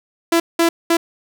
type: tone bursts at uneven times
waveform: sawtooth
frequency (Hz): 335.3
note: E4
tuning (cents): +30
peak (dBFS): -8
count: 3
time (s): 0.32-0.4 / 0.59-0.69 / 0.9-0.97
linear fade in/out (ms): 5
effects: none